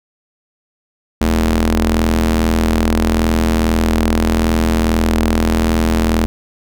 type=ring-modulated tone; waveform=sawtooth; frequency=82.41 Hz; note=E2; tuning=in tune; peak=-5 dBFS; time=1.21-6.26 s; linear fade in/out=0 ms; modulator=144 Hz; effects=none